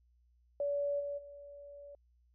sine tone with level steps, 572 Hz, D5, 46 cents flat, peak -31 / -36 / -48 dBFS, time 0.6-1.95 s, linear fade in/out 2 ms, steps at 0.99 / 1.17 s, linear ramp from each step 20 ms, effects added 60 Hz sine -66 dBFS peak until 2.34 s

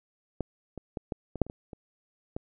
clicks, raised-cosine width 2 ms, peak -16 / -25 / -20 / -18 / -23 / -8 / -29 / -26 / -28 / -20 dBFS, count 10, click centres 0.407 / 0.777 / 0.972 / 1.122 / 1.357 / 1.417 / 1.466 / 1.499 / 1.732 / 2.365 s, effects none

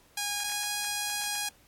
5% pulse tone pair in turn, 820 / 825.2 Hz, G#5 / G#5, -22 / -11 cents, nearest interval unison, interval 11 cents, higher second, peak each -18 dBFS, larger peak neither, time 0.17-0.44 / 0.44-1.49 s, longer second, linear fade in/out 5 ms, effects pink hiss -61 dBFS RMS until 1.67 s + AAC 64 kbps

